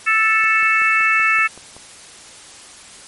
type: harmonic tone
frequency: 440 Hz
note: A4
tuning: in tune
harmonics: 3 / 4 / 5 / 6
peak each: -18 / -18 / -18 / -18 dBFS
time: 0.06-1.48 s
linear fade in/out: 20 ms
type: click train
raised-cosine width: 1 ms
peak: -25 dBFS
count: 8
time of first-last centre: 0.44-1.766 s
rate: 5.28 Hz
effects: white hiss -40 dBFS RMS until 3.07 s + MP3 48 kbps